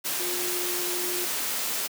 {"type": "tone in noise", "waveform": "sine", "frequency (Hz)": 356.3, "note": "F4", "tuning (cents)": 35, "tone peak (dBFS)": -33, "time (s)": [0.19, 1.26], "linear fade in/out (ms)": 20, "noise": "white", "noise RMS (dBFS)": -29, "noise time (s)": [0.04, 1.88], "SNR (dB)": -7, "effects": ["high-pass 200 Hz 12 dB/octave"]}